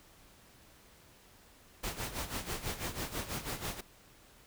pink noise with tremolo, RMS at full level -36 dBFS, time 1.83-3.81 s, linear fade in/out 10 ms, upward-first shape sine, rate 6.1 Hz, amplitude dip 75%, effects pink hiss -60 dBFS RMS until 4.46 s

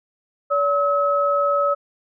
sine tone pair together, 572 / 1286.5 Hz, D5 / E6, -46 / -43 cents, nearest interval octave + major second, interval 1403 cents, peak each -19 dBFS, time 0.5-1.75 s, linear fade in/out 20 ms, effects none

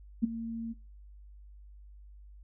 sine tone with ADSR envelope, 228.4 Hz, A#3, 35 cents flat, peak -20 dBFS, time 0.22-0.74 s, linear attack 21 ms, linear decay 13 ms, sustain -14 dB, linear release 25 ms, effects noise-tail reverb RT60 0.4 s tail -26 dB re dry + added 50 Hz sine -49 dBFS peak until 2.43 s

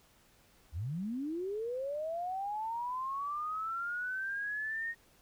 sine linear sweep, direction up, 65.3 to 1864.7 Hz, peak -34 dBFS, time 0.72-4.95 s, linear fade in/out 50 ms, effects pink hiss -65 dBFS RMS until 5.21 s

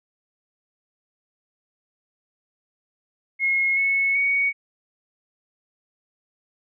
sine tone with pitch steps, 2162 / 2199 / 2236 Hz, C#7 / C#7 / C#7, -44 / -14 / +14 cents, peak -18 dBFS, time 3.39-4.53 s, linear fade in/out 50 ms, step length 380 ms, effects none

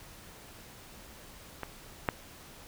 clicks, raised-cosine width 0.5 ms, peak -20 / -11 dBFS, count 2, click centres 1.633 / 2.088 s, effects pink hiss -51 dBFS RMS until 2.67 s

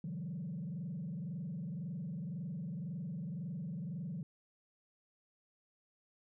sine tone with frequency modulation, 167.8 Hz, E3, 31 cents sharp, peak -37 dBFS, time 0.04-4.23 s, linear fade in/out 2 ms, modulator 21.9 Hz, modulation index 1.3, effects tanh soft clip ceiling -35 dBFS

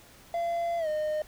triangle tone with pitch glide, 683 to 612 Hz, F5 to D#5, -39 to -29 cents, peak -25 dBFS, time 0.34-1.22 s, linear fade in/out 2 ms, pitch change -190 cents, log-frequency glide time 0.78-0.88 s, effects pink hiss -54 dBFS RMS until 1.27 s

